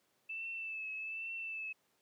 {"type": "tone with vibrato", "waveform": "sine", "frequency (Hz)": 2637, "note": "E7", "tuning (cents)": 0, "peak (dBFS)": -39, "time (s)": [0.29, 1.73], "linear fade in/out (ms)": 10, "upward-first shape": "triangle", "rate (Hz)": 1.2, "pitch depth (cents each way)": 44, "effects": ["pink hiss -75 dBFS RMS until 2.01 s", "high-pass 200 Hz 12 dB/octave"]}